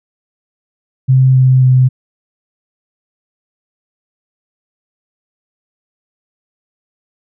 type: tone with pitch steps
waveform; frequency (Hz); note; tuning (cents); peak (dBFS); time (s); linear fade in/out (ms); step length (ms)
sine; 130.81 / 129.68 / 128.56; C3 / C3 / C3; 0 / -15 / -30; -5; 1.08-1.89; 20; 270
effects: none